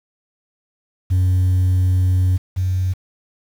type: tone pair in turn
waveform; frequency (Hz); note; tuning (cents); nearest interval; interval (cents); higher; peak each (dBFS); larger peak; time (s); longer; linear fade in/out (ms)
sine; 92 / 92.52; F#2 / F#2; -9 / 0; unison; 9; second; -10 / -15; first; 1.1-2.38 / 2.56-2.94; first; 20
effects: tanh soft clip ceiling -12 dBFS + 7-bit